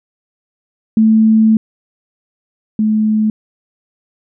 sine tone pair in turn, 220 / 215.8 Hz, A3 / A3, 0 / -33 cents, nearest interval unison, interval 33 cents, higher first, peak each -6 / -10 dBFS, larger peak first, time 0.97-1.57 / 2.79-3.3 s, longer first, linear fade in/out 2 ms, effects none

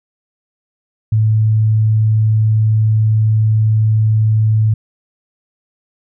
sine tone, 109.1 Hz, A2, 14 cents flat, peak -9 dBFS, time 1.12-4.74 s, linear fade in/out 5 ms, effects none

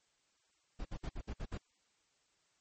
brown noise bursts, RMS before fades -40 dBFS, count 7, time 0.79-1.578 s, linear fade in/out 10 ms, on 62 ms, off 59 ms, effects white hiss -75 dBFS RMS until 2.6 s + MP3 32 kbps

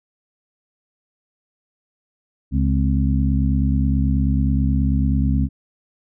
harmonic tone with a mistuned harmonic, 69.3 Hz, C#2, in tune, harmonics 1 / 2 / 3 / 4, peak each -18 / -21 / -23 / -24 dBFS, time 2.51-5.49 s, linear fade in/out 50 ms, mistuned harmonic 4, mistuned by -80 cents, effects none

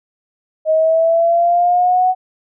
sine linear sweep, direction up, 626 to 745 Hz, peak -10 dBFS, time 0.65-2.15 s, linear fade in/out 50 ms, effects none

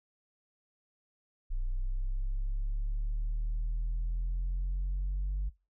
sine exponential sweep, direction up, 30.46 to 49 Hz, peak -27 dBFS, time 1.5-5.5 s, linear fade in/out 20 ms, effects noise-tail reverb RT60 0.3 s tail -25 dB re dry + tanh soft clip ceiling -28 dBFS

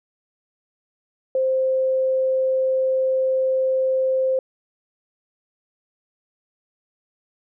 sine tone, 523.3 Hz, C5, in tune, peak -17 dBFS, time 1.35-4.39 s, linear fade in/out 2 ms, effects none

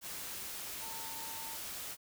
sine tone in noise, 900 Hz, A5, 39 cents sharp, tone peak -48 dBFS, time 0.79-1.58 s, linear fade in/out 50 ms, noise white, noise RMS -43 dBFS, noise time 0.01-1.97 s, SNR -8 dB, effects none

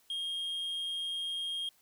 triangle tone, 3236 Hz, G#7, 46 cents flat, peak -32 dBFS, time 0.1-1.69 s, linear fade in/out 2 ms, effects white hiss -67 dBFS RMS until 1.81 s

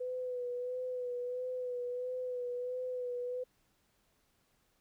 sine tone with vibrato, 497.9 Hz, B4, 14 cents sharp, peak -35 dBFS, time 0-3.44 s, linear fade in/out 10 ms, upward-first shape sine, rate 1.5 Hz, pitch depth 31 cents each way, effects pink hiss -74 dBFS RMS until 4.8 s

